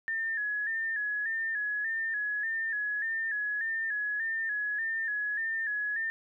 sine tone with vibrato, 1743 Hz, A6, 17 cents flat, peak -29 dBFS, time 0.08-6.1 s, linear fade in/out 0 ms, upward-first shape square, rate 1.7 Hz, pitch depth 59 cents each way, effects none

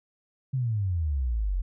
sine exponential sweep, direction down, 136.4 to 42.59 Hz, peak -24 dBFS, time 0.53-1.62 s, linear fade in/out 10 ms, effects none

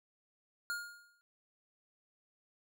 square tone with exponential decay, 1420 Hz, F6, 28 cents sharp, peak -34 dBFS, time 0.7-1.21 s, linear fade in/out 0 ms, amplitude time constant 110 ms, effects none

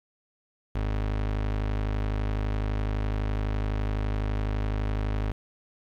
30% pulse tone, 51.91 Hz, G#1, in tune, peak -23 dBFS, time 0.75-5.32 s, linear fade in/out 5 ms, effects low-pass 3000 Hz 12 dB/octave + 9-bit

